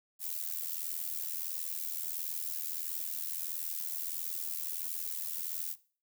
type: noise with amplitude modulation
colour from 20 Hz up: violet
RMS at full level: -34 dBFS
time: 0.19-5.76 s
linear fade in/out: 50 ms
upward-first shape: sine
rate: 81.5 Hz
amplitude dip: 80%
effects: noise-tail reverb RT60 0.4 s tail -18 dB re dry